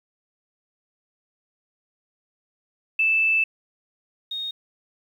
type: tone pair in turn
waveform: sine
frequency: 2637 / 3716 Hz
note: E7 / A#7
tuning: 0 / -6 cents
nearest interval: tritone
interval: 594 cents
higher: second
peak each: -17 / -27 dBFS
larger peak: first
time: 2.99-3.44 / 4.31-4.51 s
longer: first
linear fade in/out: 5 ms
effects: 9-bit